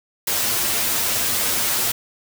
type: noise with comb filter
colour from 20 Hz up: white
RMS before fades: -21 dBFS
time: 0.27-1.92 s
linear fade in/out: 5 ms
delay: 8.7 ms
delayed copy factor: +0.9
effects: none